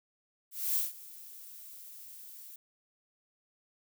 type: noise with ADSR envelope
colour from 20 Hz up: violet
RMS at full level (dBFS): -29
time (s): 0.51-2.56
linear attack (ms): 250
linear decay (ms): 160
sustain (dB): -20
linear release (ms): 3
effects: none